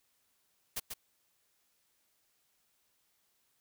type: noise with echo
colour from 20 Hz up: white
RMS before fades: -36 dBFS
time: 0.76-0.8 s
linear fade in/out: 10 ms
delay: 140 ms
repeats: 1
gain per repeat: -5 dB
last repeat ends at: 0.94 s
effects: white hiss -75 dBFS RMS until 3.6 s